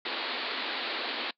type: band-pass noise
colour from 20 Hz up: white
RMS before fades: -34 dBFS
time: 0.05-1.31 s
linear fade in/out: 5 ms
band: 230 to 4500 Hz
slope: 96 dB/octave
effects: noise-tail reverb RT60 0.1 s tail -23 dB re dry